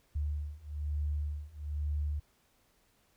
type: beating tone pair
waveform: sine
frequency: 73.42 / 74.52 Hz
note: D2 / D2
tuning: 0 / +26 cents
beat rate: 1.1 Hz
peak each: -36 / -35 dBFS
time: 0.15-2.2 s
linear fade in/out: 10 ms
effects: pink hiss -70 dBFS RMS until 3.16 s